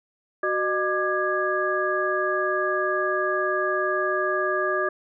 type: tone cluster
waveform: sine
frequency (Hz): 372.1 / 610 / 1193 / 1659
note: F#4 / D#5 / D6 / G#6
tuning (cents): +10 / -34 / +27 / -2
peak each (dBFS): -27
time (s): 0.43-4.89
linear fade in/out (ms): 5
effects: none